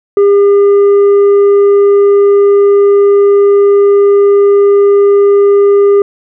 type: tone with tanh clipping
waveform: sine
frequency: 402.8 Hz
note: G4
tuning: 47 cents sharp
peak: -4 dBFS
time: 0.17-6.02 s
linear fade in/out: 2 ms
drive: 4 dB
effects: none